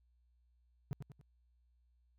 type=tone with echo; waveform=triangle; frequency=138.59 Hz; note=C#3; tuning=in tune; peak=-33 dBFS; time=0.91-0.93 s; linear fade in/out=0 ms; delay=94 ms; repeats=3; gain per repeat=-7 dB; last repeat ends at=1.212 s; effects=added 60 Hz sine -69 dBFS peak until 2.18 s